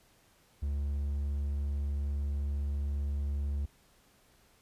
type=tone; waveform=triangle; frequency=71.2 Hz; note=C#2; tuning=47 cents sharp; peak=-28 dBFS; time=0.62-3.66 s; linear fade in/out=10 ms; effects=pink hiss -65 dBFS RMS until 4.61 s + resampled to 32000 Hz